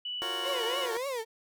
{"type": "tone with pitch glide", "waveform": "sine", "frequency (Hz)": [2960, 2936], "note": ["F#7", "F#7"], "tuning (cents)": [0, -14], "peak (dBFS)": -33, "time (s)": [0.05, 0.86], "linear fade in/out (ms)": 5, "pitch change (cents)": -14, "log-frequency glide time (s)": [0.26, 0.71]}
{"type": "chord", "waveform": "15% pulse", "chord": "Gb major seventh", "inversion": "third", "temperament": "just", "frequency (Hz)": [346.9, 370, 462.5, 555], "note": ["F4", "Gb4", "Bb4", "Db5"], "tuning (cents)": [-12, 0, -14, 2], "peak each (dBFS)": -35, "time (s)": [0.22, 0.97], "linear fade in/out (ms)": 0}
{"type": "tone with vibrato", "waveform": "35% pulse", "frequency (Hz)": 499.7, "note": "B4", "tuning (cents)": 20, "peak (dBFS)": -30, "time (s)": [0.43, 1.25], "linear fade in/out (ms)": 50, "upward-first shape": "triangle", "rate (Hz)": 3.5, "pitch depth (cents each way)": 230}
{"effects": []}